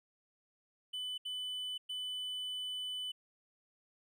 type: tone bursts at uneven times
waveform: triangle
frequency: 3000 Hz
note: F#7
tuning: 23 cents sharp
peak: -36 dBFS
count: 3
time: 0.93-1.18 / 1.25-1.78 / 1.89-3.12 s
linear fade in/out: 10 ms
effects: none